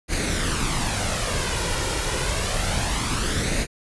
pink noise with flanger, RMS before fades -24 dBFS, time 0.08-3.67 s, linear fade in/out 50 ms, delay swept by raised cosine 0.45 to 2.15 ms, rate 0.28 Hz, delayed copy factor +0.5, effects resampled to 24000 Hz

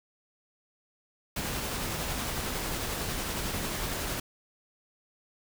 pink noise with tremolo, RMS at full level -32 dBFS, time 1.36-4.2 s, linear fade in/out 5 ms, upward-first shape triangle, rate 11 Hz, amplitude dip 25%, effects none

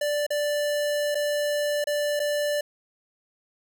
square tone with dropouts, 587.3 Hz, D5, in tune, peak -24 dBFS, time 0.01-2.61 s, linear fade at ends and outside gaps 5 ms, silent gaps 0.266-0.304 / 1.147-1.152 / 1.842-1.87 / 2.195-2.199 s, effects none

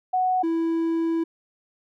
sine / triangle tone pair in turn, 740 / 329.6 Hz, F#5 / E4, 0 / 0 cents, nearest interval octave + major second, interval 1400 cents, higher first, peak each -19 dBFS, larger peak neither, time 0.13-0.43 / 0.43-1.24 s, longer second, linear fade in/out 10 ms, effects none

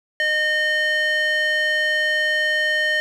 square tone with band-pass filter, 612 Hz, D#5, 29 cents flat, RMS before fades -20 dBFS, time 0.2-3 s, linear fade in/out 0 ms, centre 2200 Hz, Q 4.6, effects none

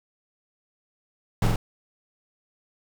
brown noise with echo, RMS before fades -20 dBFS, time 1.42-1.47 s, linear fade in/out 2 ms, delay 45 ms, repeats 2, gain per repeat -2 dB, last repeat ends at 1.56 s, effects none

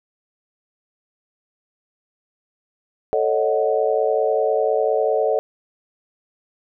sine chord, D# half-diminished seventh, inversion second, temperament equal with one note detuned, 440 / 554.4 / 624.4 / 740 Hz, A4 / C#5 / D#5 / F#5, 0 / 0 / +6 / 0 cents, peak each -20 / -22 / -22 / -25 dBFS, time 3.13-5.39 s, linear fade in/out 0 ms, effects none

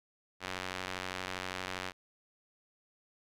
sawtooth tone with band-pass filter, 92.5 Hz, F#2, in tune, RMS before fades -40 dBFS, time 0.4-1.93 s, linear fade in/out 50 ms, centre 2400 Hz, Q 0.68, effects none

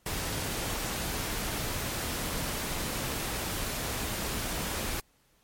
pink noise, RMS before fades -33 dBFS, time 0.06-5 s, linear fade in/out 2 ms, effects pink hiss -67 dBFS RMS until 5.43 s + MP3 64 kbps

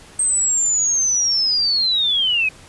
sine linear sweep, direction down, 8380 to 2489 Hz, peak -15 dBFS, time 0.19-2.49 s, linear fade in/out 5 ms, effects pink hiss -44 dBFS RMS until 2.68 s + resampled to 24000 Hz

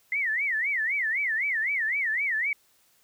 sine tone with vibrato, 2000 Hz, B6, 21 cents sharp, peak -24 dBFS, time 0.12-2.53 s, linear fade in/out 2 ms, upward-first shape sine, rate 3.9 Hz, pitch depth 250 cents each way, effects white hiss -64 dBFS RMS until 3.03 s

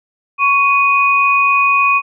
sine tone pair together, 1110.4 / 2486 Hz, C#6 / D#7, +3 / -2 cents, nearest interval octave + major second, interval 1395 cents, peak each -12 dBFS, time 0.38-2.02 s, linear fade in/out 50 ms, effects none

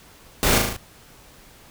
pink noise with echo, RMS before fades -19 dBFS, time 0.43-0.58 s, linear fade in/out 0 ms, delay 37 ms, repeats 5, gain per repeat -3 dB, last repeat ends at 0.765 s, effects pink hiss -49 dBFS RMS until 1.7 s

